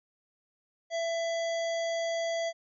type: harmonic tone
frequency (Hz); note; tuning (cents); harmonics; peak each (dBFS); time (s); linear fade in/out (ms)
667; E5; +20; 1 / 3 / 5 / 7 / 9 / 10; -29 / -39 / -43 / -46 / -48 / -49; 0.9-2.53; 50
effects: none